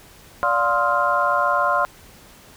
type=tone cluster; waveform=sine; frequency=582 / 710 / 1047 / 1271 / 1397 Hz; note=D5 / F5 / C6 / D#6 / F6; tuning=-16 / +28 / +1 / +36 / 0 cents; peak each=-24 / -24 / -20 / -26 / -23 dBFS; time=0.43-1.85 s; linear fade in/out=0 ms; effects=pink hiss -47 dBFS RMS until 2.56 s